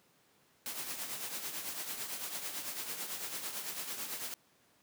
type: noise with tremolo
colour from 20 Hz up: white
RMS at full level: -38 dBFS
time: 0.66-4.34 s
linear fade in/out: 0 ms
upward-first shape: triangle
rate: 9 Hz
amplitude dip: 60%
effects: pink hiss -68 dBFS RMS until 4.82 s + high-pass 150 Hz 12 dB/octave